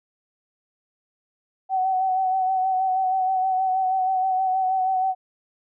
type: tone with vibrato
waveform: sine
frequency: 754 Hz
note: F#5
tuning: 32 cents sharp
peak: -19 dBFS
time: 1.69-5.15 s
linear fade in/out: 50 ms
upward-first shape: sine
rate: 6.3 Hz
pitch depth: 30 cents each way
effects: none